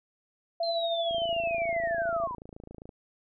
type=tone with tremolo; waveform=sine; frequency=673 Hz; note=E5; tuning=36 cents sharp; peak=-25 dBFS; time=0.6-2.27 s; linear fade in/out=5 ms; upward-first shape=triangle; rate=13 Hz; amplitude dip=45%
type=linear sweep; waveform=sine; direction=down; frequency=4186 to 939 Hz; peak=-33 dBFS; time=0.63-2.35 s; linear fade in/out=2 ms
type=click train; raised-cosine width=2 ms; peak=-31 dBFS; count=50; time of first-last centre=1.11-2.892 s; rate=27.5 Hz
effects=none